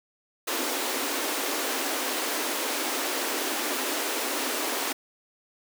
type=high-pass noise; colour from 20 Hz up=pink; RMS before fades=-29 dBFS; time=0.47-4.93 s; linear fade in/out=10 ms; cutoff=250 Hz; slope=96 dB/octave; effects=none